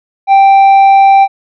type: tone with tanh clipping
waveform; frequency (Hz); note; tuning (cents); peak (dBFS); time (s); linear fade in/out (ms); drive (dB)
sine; 784; G5; 0; -3; 0.27-1.28; 50; 5
effects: none